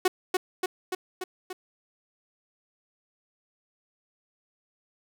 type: tone with echo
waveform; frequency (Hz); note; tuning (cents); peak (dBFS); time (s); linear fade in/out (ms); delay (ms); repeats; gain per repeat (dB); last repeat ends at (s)
sawtooth; 369.1; F#4; -4; -15; 0.05-0.08; 5; 290; 5; -3; 1.53
effects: none